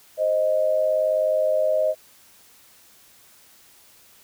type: tone pair together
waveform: sine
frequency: 523.3 / 622.3 Hz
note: C5 / D#5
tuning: 0 / 0 cents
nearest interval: minor third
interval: 300 cents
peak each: -24 / -19 dBFS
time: 0.17-1.95 s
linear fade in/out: 50 ms
effects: white hiss -53 dBFS RMS until 4.23 s